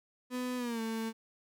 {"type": "tone with pitch glide", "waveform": "35% pulse", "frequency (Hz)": [250.3, 224.3], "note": ["B3", "A3"], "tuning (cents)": [23, 34], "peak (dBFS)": -32, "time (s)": [0.3, 1.13], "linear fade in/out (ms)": 50, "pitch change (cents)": -189, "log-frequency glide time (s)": [0.57, 0.81], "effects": []}